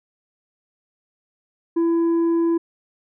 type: tone with tanh clipping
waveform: sine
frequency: 334.5 Hz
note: E4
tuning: 25 cents sharp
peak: -17 dBFS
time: 1.76-2.58 s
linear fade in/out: 10 ms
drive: 4 dB
effects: none